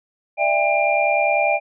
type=tone cluster; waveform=sine; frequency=596 / 666 / 802 / 2389 Hz; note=D5 / E5 / G5 / D7; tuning=+25 / +18 / +39 / +29 cents; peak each=-21 dBFS; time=0.37-1.6 s; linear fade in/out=50 ms; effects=none